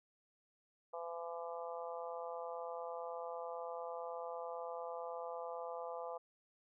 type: harmonic tone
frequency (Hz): 169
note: E3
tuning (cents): +43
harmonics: 3 / 4 / 5 / 6 / 7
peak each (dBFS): -45 / -47 / -49 / -51 / -52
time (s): 0.93-6.18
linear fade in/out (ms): 10
effects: none